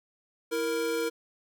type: tone pair together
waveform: square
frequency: 329.7 / 466.2 Hz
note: E4 / A#4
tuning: 0 / 0 cents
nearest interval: tritone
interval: 600 cents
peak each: -34 / -29 dBFS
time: 0.51-1.1 s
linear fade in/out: 20 ms
effects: none